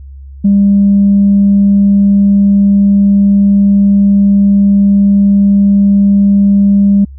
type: tone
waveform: sine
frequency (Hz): 199.9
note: G3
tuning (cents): +34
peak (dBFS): -3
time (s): 0.44-7.05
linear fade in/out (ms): 10
effects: tanh soft clip ceiling 0 dBFS + added 68 Hz sine -27 dBFS peak until 7.18 s